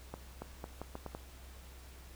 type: accelerating click train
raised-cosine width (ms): 1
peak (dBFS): -27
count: 7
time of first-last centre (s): 0.14-1.149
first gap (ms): 280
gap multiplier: 0.79
effects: added 64 Hz sine -51 dBFS peak until 2.15 s + pink hiss -57 dBFS RMS until 2.15 s